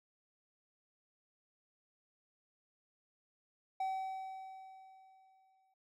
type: tone with exponential decay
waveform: triangle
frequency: 763 Hz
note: G5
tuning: 47 cents flat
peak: -31 dBFS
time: 3.8-5.74 s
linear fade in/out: 5 ms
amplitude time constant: 420 ms
effects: none